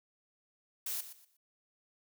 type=noise with echo; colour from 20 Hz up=blue; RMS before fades=-37 dBFS; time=0.86-1.01 s; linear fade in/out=5 ms; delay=120 ms; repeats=3; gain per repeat=-12 dB; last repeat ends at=1.37 s; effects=none